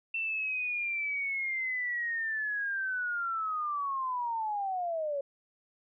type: linear sweep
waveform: sine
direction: down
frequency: 2694 to 548 Hz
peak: -30 dBFS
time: 0.14-5.21 s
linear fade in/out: 5 ms
effects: none